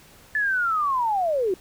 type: linear sweep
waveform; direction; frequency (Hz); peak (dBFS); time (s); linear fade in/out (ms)
sine; down; 1749 to 350; -20; 0.35-1.54; 2
effects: pink hiss -51 dBFS RMS until 1.6 s